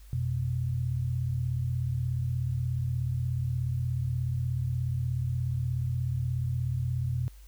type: tone pair together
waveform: sine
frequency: 88.6 / 125.3 Hz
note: F2 / B2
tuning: +25 / +25 cents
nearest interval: tritone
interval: 600 cents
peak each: -32 / -28 dBFS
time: 0.13-7.28 s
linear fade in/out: 0 ms
effects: added 50 Hz sine -47 dBFS peak until 7.47 s + white hiss -61 dBFS RMS until 7.47 s